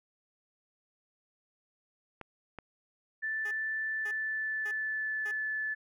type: clicks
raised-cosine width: 0.5 ms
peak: -27 dBFS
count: 2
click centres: 2.213 / 2.587 s
type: tone with pitch glide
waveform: sine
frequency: 1760 to 1737.8 Hz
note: A6 to A6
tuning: 0 to -22 cents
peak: -31 dBFS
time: 3.22-5.75 s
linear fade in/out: 20 ms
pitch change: -22 cents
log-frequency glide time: 3.89-5.41 s
type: tone bursts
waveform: 10% pulse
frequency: 415.3 Hz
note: G#4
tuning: in tune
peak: -37 dBFS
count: 4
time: 3.45-5.314 s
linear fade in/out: 5 ms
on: 61 ms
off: 540 ms
effects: none